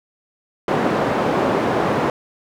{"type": "band-pass noise", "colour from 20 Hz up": "white", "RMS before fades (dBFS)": -19, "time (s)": [0.68, 2.1], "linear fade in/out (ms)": 2, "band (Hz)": [150, 740], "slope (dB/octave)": 12, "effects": []}